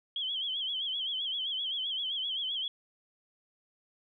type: tone with vibrato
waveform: sine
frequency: 3200 Hz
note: G7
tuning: 35 cents sharp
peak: -31 dBFS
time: 0.16-2.68 s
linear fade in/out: 2 ms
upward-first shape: sine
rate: 7.7 Hz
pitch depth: 100 cents each way
effects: none